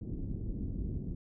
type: low-pass noise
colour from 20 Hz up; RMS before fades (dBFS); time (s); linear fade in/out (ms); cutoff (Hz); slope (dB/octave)
pink; -37; 0.01-1.15; 5; 300; 24
effects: none